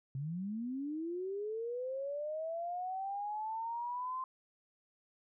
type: linear sweep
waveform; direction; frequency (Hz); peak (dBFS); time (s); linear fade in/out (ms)
sine; up; 129 to 1046.5; -36; 0.15-4.24; 2
effects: none